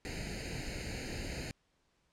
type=noise with comb filter; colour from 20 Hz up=pink; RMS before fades=-40 dBFS; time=0.05-1.51 s; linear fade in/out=0 ms; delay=0.44 ms; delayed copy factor=+1; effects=pink hiss -75 dBFS RMS until 2.12 s + low-pass 7000 Hz 12 dB/octave

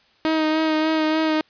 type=tone with vibrato; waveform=sawtooth; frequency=314 Hz; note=D#4; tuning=16 cents sharp; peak=-14 dBFS; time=0.25-1.41 s; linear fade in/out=0 ms; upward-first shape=sine; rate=3.4 Hz; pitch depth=22 cents each way; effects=white hiss -58 dBFS RMS until 1.49 s + resampled to 11025 Hz

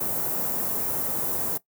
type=band-stop noise; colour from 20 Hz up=white; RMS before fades=-27 dBFS; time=0-1.58 s; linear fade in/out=10 ms; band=790 to 15000 Hz; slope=12 dB/octave; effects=noise-tail reverb RT60 0.1 s tail -18 dB re dry + high-pass 100 Hz 12 dB/octave

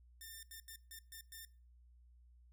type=tone bursts at uneven times; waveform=5% pulse; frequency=1797 Hz; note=A6; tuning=36 cents sharp; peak=-39 dBFS; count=6; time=0.21-0.43 / 0.51-0.6 / 0.68-0.76 / 0.91-0.99 / 1.12-1.21 / 1.32-1.45 s; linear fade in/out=2 ms; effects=noise-tail reverb RT60 0.4 s tail -21 dB re dry + added 60 Hz sine -61 dBFS peak until 2.52 s

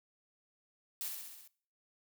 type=noise with echo; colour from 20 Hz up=blue; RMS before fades=-39 dBFS; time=1.01-1.08 s; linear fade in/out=0 ms; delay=66 ms; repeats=6; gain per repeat=-3 dB; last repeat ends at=1.476 s; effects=noise-tail reverb RT60 0.5 s tail -21 dB re dry

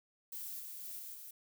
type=noise with level steps; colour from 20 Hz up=violet; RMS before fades=-44 / -47 / -45 / -47 / -50 dBFS; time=0.32-1.31 s; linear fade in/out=5 ms; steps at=0.59 / 0.83 / 0.98 / 1.13 s; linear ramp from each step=20 ms; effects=none

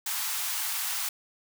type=high-pass noise; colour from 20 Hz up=white; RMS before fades=-31 dBFS; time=0.06-1.09 s; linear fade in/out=5 ms; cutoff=760 Hz; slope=48 dB/octave; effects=none

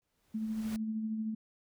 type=noise with exponential growth; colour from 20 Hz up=pink; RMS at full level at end=-45 dBFS; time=0.02-0.76 s; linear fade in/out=0 ms; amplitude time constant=160 ms
type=tone with tremolo; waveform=sine; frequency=219 Hz; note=A3; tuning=8 cents flat; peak=-31 dBFS; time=0.34-1.35 s; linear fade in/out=10 ms; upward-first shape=sine; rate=13 Hz; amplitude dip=35%
effects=none

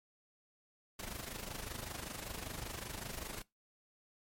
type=noise with amplitude modulation; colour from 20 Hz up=pink; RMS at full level=-41 dBFS; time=0.99-3.42 s; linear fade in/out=5 ms; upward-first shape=sine; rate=25.2 Hz; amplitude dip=70%; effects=noise-tail reverb RT60 0.2 s tail -22 dB re dry + MP3 64 kbps

